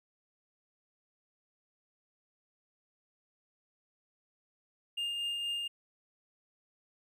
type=tone with tremolo; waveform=triangle; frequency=2816 Hz; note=F7; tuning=14 cents sharp; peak=-30 dBFS; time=4.97-5.68 s; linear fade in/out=10 ms; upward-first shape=triangle; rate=4.2 Hz; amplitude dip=30%; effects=none